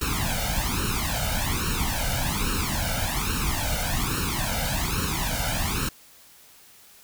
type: noise with flanger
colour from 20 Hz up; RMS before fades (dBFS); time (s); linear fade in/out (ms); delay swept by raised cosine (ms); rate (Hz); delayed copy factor
pink; -26; 0.01-5.89; 5; 0.72 to 1.38; 1.2; +1
effects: white hiss -52 dBFS RMS until 7.03 s